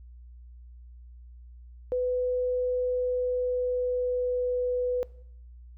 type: tone with pitch glide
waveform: sine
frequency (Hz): 500 to 496.5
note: B4 to B4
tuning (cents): +21 to +9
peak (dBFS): -24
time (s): 1.92-5.03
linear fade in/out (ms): 0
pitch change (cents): -12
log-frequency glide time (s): 2.82-4.59
effects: noise-tail reverb RT60 0.7 s tail -21 dB re dry + added 60 Hz sine -45 dBFS peak until 5.77 s